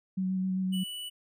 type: tone with vibrato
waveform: sine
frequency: 187.4 Hz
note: F#3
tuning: 22 cents sharp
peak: -27 dBFS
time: 0.17-0.84 s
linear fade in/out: 10 ms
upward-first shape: square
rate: 7.6 Hz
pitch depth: 12 cents each way
type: tone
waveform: square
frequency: 2960 Hz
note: F#7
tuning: in tune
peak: -37 dBFS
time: 0.72-1.1 s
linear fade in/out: 20 ms
effects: none